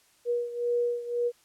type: beating tone pair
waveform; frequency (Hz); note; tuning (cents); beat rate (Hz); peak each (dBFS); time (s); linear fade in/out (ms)
sine; 479.4 / 481.3; A#4 / B4; +48 / -45; 1.9; -27 / -31; 0.25-1.32; 50
effects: white hiss -63 dBFS RMS until 1.44 s + low-pass 11000 Hz 12 dB/octave